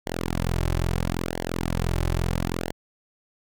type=tone with flanger; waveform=sawtooth; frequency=42.92 Hz; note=F1; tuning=29 cents flat; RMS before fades=-26 dBFS; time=0.06-2.72 s; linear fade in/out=10 ms; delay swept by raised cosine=0.78 to 4.28 ms; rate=0.75 Hz; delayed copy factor=-0.95; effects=none